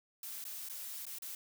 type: noise with dropouts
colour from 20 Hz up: blue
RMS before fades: -44 dBFS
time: 0.23-1.35 s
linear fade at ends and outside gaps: 2 ms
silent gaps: 0.441-0.451 / 0.688-0.697 / 1.054-1.066 / 1.186-1.221 s
effects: none